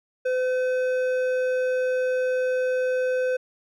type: tone with hard clipping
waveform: triangle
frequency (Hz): 509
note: C5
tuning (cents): -48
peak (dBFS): -23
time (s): 0.25-3.37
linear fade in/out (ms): 10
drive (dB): 12
effects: none